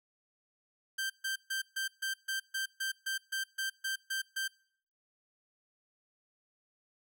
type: tone bursts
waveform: sawtooth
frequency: 1568 Hz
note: G6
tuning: in tune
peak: -29 dBFS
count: 14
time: 0.98-4.48 s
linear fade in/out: 10 ms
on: 120 ms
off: 140 ms
effects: noise-tail reverb RT60 0.6 s tail -25 dB re dry